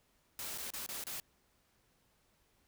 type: noise with dropouts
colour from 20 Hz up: white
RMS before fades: -42 dBFS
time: 0.39-1.2 s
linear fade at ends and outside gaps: 1 ms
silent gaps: 0.577-0.583 / 0.704-0.736 / 0.863-0.889 / 1.039-1.068 s
effects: pink hiss -73 dBFS RMS until 2.67 s